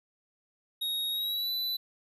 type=tone with pitch glide; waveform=square; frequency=3761 to 3985 Hz; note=A#7 to B7; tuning=+15 to +15 cents; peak=-30 dBFS; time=0.81-1.77 s; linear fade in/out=10 ms; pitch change=+100 cents; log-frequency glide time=1.11-1.51 s; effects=none